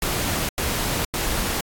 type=noise bursts; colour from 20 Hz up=pink; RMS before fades=-24 dBFS; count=3; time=0.02-1.608 s; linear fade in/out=2 ms; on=470 ms; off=89 ms; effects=AAC 64 kbps